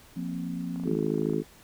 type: chord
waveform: sine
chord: F suspended fourth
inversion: none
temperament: just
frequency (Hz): 174.61 / 232.8 / 261.9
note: F3 / Bb3 / C4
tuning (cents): 0 / -2 / +2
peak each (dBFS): -33 / -37 / -35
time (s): 0.16-0.97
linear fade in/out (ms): 10
type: click train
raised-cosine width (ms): 1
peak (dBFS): -32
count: 16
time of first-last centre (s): 0.76-1.335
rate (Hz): 26.1
type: harmonic tone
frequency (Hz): 53.5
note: A1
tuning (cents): -48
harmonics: 3 / 4 / 5 / 6 / 7 / 8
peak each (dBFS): -32 / -32 / -32 / -32 / -32 / -32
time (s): 0.84-1.44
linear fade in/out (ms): 50
effects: pink hiss -54 dBFS RMS until 1.63 s